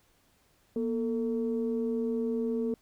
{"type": "tone pair together", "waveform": "sine", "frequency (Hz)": [237.8, 447.6], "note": ["A#3", "A4"], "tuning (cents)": [35, 30], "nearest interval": "major seventh", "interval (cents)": 1095, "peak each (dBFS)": [-29, -30], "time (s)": [0.76, 2.74], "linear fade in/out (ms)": 2, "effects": ["tanh soft clip ceiling -21 dBFS", "pink hiss -67 dBFS RMS until 2.81 s"]}